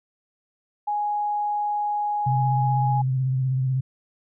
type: tone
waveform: sine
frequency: 831 Hz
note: G#5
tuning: 1 cent sharp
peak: -22 dBFS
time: 0.87-3.02 s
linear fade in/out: 10 ms
type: tone with vibrato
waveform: sine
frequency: 130.6 Hz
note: C3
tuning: 3 cents flat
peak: -20 dBFS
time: 2.26-3.81 s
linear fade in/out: 10 ms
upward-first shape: sine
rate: 16 Hz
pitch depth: 36 cents each way
effects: none